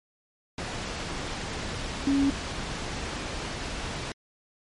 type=tone in noise; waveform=sine; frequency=277.2 Hz; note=C#4; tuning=in tune; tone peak=-20 dBFS; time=2.07-2.3 s; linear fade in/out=2 ms; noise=pink; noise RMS=-33 dBFS; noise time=0.58-4.12 s; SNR=+10 dB; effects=low-pass 6000 Hz 12 dB/octave + MP3 48 kbps